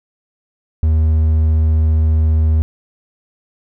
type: tone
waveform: triangle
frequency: 78.7 Hz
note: D#2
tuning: 20 cents sharp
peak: -8 dBFS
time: 0.83-2.62 s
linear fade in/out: 0 ms
effects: none

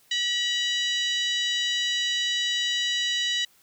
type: harmonic tone with a mistuned harmonic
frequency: 965 Hz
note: B5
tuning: 40 cents flat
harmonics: 2 / 3 / 4 / 5 / 6 / 7 / 8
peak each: -30 / -27 / -28 / -39 / -39 / -40 / -45 dBFS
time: 0.11-3.45 s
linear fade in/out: 5 ms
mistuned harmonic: 3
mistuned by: +39 cents
effects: white hiss -60 dBFS RMS until 3.62 s

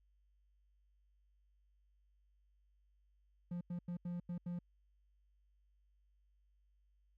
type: tone bursts at uneven times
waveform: triangle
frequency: 175 Hz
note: F3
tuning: 4 cents sharp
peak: -37 dBFS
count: 6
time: 3.51-3.61 / 3.7-3.79 / 3.88-3.97 / 4.05-4.2 / 4.29-4.38 / 4.46-4.59 s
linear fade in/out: 5 ms
effects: added 50 Hz sine -70 dBFS peak until 7.17 s

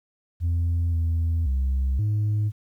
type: tone with pitch steps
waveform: sine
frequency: 85 / 82.7 / 66.1 / 105.5 Hz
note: F2 / E2 / C2 / G#2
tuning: -46 / +6 / +18 / +28 cents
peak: -18 dBFS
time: 0.4-2.52 s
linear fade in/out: 50 ms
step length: 530 ms
effects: tanh soft clip ceiling -19 dBFS + 10-bit

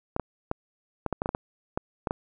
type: clicks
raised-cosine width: 1 ms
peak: -13 dBFS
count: 12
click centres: 0.164 / 0.197 / 0.514 / 1.063 / 1.127 / 1.219 / 1.259 / 1.291 / 1.349 / 1.775 / 2.072 / 2.109 s
effects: none

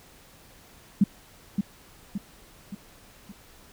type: tone with echo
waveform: sine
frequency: 199.9 Hz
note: G3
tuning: 34 cents sharp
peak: -14 dBFS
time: 1.01-1.04 s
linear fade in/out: 5 ms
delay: 570 ms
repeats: 4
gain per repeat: -6 dB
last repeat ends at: 3.32 s
effects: pink hiss -53 dBFS RMS until 3.72 s

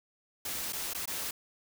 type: noise with dropouts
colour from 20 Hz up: white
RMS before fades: -36 dBFS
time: 0.45-1.31 s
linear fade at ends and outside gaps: 5 ms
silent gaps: 0.725-0.73 / 0.935-0.947 / 1.057-1.075 s
effects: none

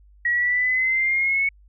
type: exponential sweep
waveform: sine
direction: up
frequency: 1905 to 2217 Hz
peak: -18 dBFS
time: 0.25-1.49 s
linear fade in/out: 5 ms
effects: added 50 Hz sine -49 dBFS peak until 1.68 s

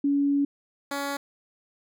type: tone pair in turn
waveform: sine / 10% pulse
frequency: 282.8 / 281.3 Hz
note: C#4 / C#4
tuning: +35 / +26 cents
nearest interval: unison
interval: 9 cents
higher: first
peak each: -20 dBFS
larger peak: neither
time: 0.04-0.45 / 0.91-1.17 s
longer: first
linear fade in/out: 5 ms
effects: none

